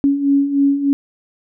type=beating tone pair; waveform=sine; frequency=277.2 / 280.5 Hz; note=C#4 / C#4; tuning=0 / +21 cents; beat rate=3.3 Hz; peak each=-19 / -13 dBFS; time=0.04-0.93 s; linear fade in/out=0 ms; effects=none